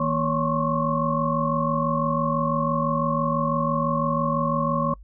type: tone cluster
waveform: sine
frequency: 159.2 / 235.7 / 559 / 1065 / 1111 Hz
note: D#3 / A#3 / C#5 / C6 / C#6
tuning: +40 / +19 / +14 / +30 / +4 cents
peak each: -27 dBFS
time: 0-4.94 s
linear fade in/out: 5 ms
effects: noise-tail reverb RT60 0.1 s tail -25 dB re dry + added 50 Hz sine -42 dBFS peak until 5.03 s